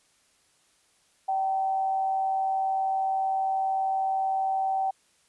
sine tone with amplitude modulation, 769 Hz, G5, 33 cents flat, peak -22 dBFS, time 1.28-4.91 s, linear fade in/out 10 ms, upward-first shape sine, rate 153 Hz, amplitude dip 35%, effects white hiss -65 dBFS RMS until 5.28 s + resampled to 24000 Hz

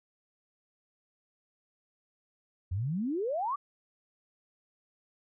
sine exponential sweep, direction up, 83.9 to 1200 Hz, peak -29 dBFS, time 2.71-3.56 s, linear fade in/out 10 ms, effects none

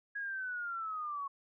sine linear sweep, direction down, 1661.2 to 1100 Hz, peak -36 dBFS, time 0.15-1.28 s, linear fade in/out 10 ms, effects none

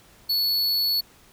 square tone, 4415 Hz, C#8, 8 cents flat, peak -21 dBFS, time 0.29-1.01 s, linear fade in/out 10 ms, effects pink hiss -54 dBFS RMS until 1.32 s

